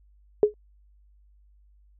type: tone with exponential decay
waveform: sine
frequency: 420 Hz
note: G#4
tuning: 19 cents sharp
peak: -10 dBFS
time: 0.43-0.54 s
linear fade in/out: 1 ms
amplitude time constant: 22 ms
effects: added 50 Hz sine -55 dBFS peak until 1.99 s